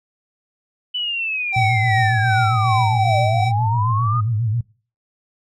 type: linear two-way sweep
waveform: sine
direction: down then up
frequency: 2997 to 579 to 1250 Hz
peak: -20 dBFS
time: 0.94-4.21 s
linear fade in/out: 10 ms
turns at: 3.19 s
type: tone with tremolo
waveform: square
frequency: 768 Hz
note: G5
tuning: 36 cents flat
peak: -17 dBFS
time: 1.52-3.52 s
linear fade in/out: 50 ms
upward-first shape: sine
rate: 2.6 Hz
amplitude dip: 45%
type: tone with vibrato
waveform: sine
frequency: 111.9 Hz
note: A2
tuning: 30 cents sharp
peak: -17 dBFS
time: 1.56-4.61 s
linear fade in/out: 5 ms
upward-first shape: sine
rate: 7.4 Hz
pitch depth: 130 cents each way
effects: noise-tail reverb RT60 0.4 s tail -23 dB re dry + low-pass 5000 Hz 12 dB/octave